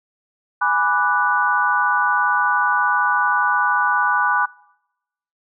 sine chord, G# half-diminished seventh, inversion none, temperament equal, 830.6 / 987.8 / 1174.7 / 1480 Hz, G#5 / B5 / D6 / F#6, 0 / 0 / 0 / 0 cents, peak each -23 / -21 / -21 / -19 dBFS, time 0.61-4.46 s, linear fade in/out 10 ms, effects noise-tail reverb RT60 0.9 s tail -24 dB re dry

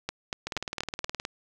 two click trains, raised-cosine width 0.2 ms, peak -15 / -13 dBFS, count 16 / 5, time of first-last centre 0.47-1.251 / 0.09-1.045 s, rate 19.2 / 4.19 Hz, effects none

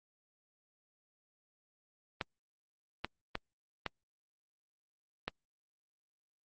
clicks, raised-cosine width 0.3 ms, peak -18 dBFS, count 5, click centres 2.212 / 3.046 / 3.354 / 3.863 / 5.28 s, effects Opus 32 kbps

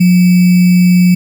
sine tone with sample-and-hold, 179.3 Hz, F3, 46 cents sharp, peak -4 dBFS, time 0-1.15 s, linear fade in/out 10 ms, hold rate 2450 Hz, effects none

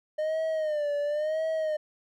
triangle tone with vibrato, 609 Hz, D#5, 37 cents flat, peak -24 dBFS, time 0.18-1.77 s, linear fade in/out 10 ms, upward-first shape sine, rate 0.96 Hz, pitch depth 89 cents each way, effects none

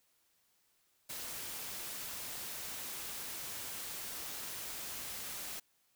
white noise, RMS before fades -43 dBFS, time 1.09-5.6 s, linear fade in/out 10 ms, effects white hiss -74 dBFS RMS until 5.95 s

